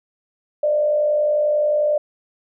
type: tone with frequency modulation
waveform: sine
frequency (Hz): 598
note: D5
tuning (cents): +31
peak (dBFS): -15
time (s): 0.63-1.98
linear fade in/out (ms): 5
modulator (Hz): 51.2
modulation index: 0.43
effects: none